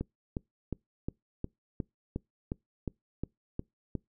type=click train; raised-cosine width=3 ms; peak=-20 dBFS; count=12; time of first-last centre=0.01-3.953 s; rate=2.79 Hz; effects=noise-tail reverb RT60 0.2 s tail -26 dB re dry